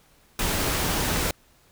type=noise; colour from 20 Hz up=pink; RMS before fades=-25 dBFS; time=0.39-1.31 s; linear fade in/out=2 ms; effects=pink hiss -59 dBFS RMS until 1.71 s